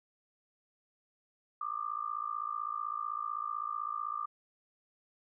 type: tone with amplitude modulation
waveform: sine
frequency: 1194 Hz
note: D6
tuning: 28 cents sharp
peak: -30 dBFS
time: 1.61-4.26 s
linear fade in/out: 5 ms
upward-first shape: sine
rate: 55.8 Hz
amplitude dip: 95%
effects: none